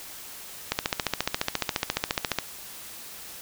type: click train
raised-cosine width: 0.2 ms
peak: -6 dBFS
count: 25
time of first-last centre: 0.72-2.387 s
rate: 14.4 Hz
effects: white hiss -42 dBFS RMS until 3.41 s